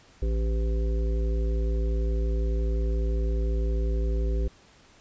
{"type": "harmonic tone", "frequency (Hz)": 55.9, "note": "A1", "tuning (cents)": 28, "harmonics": [1, 3, 5, 7, 9], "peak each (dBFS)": [-23, -38, -41, -36, -40], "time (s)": [0.22, 4.48], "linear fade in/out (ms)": 5, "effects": ["pink hiss -56 dBFS RMS until 5 s", "resampled to 16000 Hz"]}